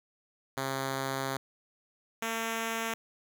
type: tone pair in turn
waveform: 5% pulse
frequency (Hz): 134.6 / 226.4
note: C3 / A3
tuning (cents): +49 / +50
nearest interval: major sixth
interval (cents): 901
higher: second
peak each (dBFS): -20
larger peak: neither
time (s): 0.57-1.37 / 2.22-2.94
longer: first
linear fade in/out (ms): 2
effects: none